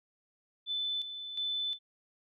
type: tone with tremolo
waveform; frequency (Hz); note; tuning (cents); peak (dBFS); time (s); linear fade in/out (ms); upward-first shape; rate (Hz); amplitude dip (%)
sine; 3512; A7; -4; -31; 0.66-1.79; 50; square; 1.4; 60
effects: none